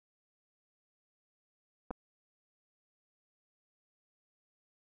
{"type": "clicks", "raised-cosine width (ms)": 1, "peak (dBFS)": -25, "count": 2, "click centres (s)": [1.907, 1.911], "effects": []}